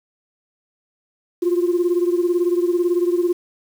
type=beating tone pair; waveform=sine; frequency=347.1 / 365.1 Hz; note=F4 / F#4; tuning=-11 / -23 cents; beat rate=18 Hz; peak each=-16 / -20 dBFS; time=1.42-3.33 s; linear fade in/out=10 ms; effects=tanh soft clip ceiling -10 dBFS + 7-bit